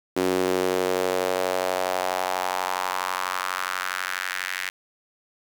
sawtooth tone with high-pass filter sweep, 92.2 Hz, F#2, 6 cents flat, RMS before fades -26 dBFS, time 0.16-4.7 s, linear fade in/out 10 ms, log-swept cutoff 330 to 1900 Hz, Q 2.6, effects 7-bit

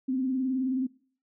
sine tone with vibrato, 260 Hz, C4, 11 cents flat, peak -25 dBFS, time 0.08-0.87 s, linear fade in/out 10 ms, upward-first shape sine, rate 19 Hz, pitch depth 55 cents each way, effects noise-tail reverb RT60 0.5 s tail -22 dB re dry

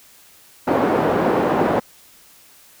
pink band-pass noise, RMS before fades -18 dBFS, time 0.67-1.8 s, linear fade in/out 10 ms, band 280 to 850 Hz, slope 12 dB/octave, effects white hiss -49 dBFS RMS until 2.8 s

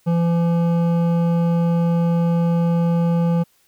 sine tone with hard clipping, 169.5 Hz, E3, 49 cents sharp, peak -17 dBFS, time 0.06-3.44 s, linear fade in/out 20 ms, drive 11 dB, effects white hiss -60 dBFS RMS until 3.67 s

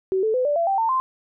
sine tone with pitch steps, 379.2 / 438.1 / 506.2 / 584.8 / 675.7 / 780.6 / 901.9 / 1042 Hz, F#4 / A4 / B4 / D5 / E5 / G5 / A5 / C6, +43 / -7 / +43 / -7 / +43 / -8 / +43 / -7 cents, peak -18 dBFS, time 0.12-1 s, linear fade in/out 0 ms, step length 110 ms, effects none

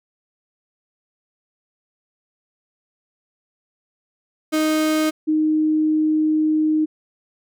35% pulse / sine tone pair in turn, 311.1 / 309.9 Hz, D#4 / D#4, 0 / -7 cents, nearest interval unison, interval 7 cents, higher first, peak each -15 dBFS, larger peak neither, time 4.52-5.11 / 5.27-6.86 s, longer second, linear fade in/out 20 ms, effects none

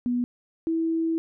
sine tone pair in turn, 244.4 / 326.9 Hz, B3 / E4, -18 / -14 cents, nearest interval perfect fourth, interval 504 cents, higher second, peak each -22 dBFS, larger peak neither, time 0.06-0.24 / 0.67-1.18 s, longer second, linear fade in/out 0 ms, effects none

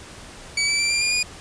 20% pulse tone with pitch steps, 2283 / 2315 / 2347 / 2380 / 2413 / 2447 Hz, D7 / D7 / D7 / D7 / D7 / D#7, -50 / -25 / -2 / +22 / +46 / -29 cents, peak -14 dBFS, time 0.57-1.23 s, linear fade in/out 5 ms, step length 110 ms, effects pink hiss -41 dBFS RMS until 1.4 s + resampled to 22050 Hz

